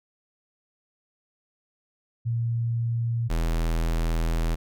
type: tone pair in turn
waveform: sine / square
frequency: 116.54 / 41.12 Hz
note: A#2 / E1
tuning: 0 / -4 cents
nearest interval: octave + tritone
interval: 1804 cents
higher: first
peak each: -23 dBFS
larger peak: neither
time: 2.25-3.29 / 3.29-4.56 s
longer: second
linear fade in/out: 20 ms
effects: none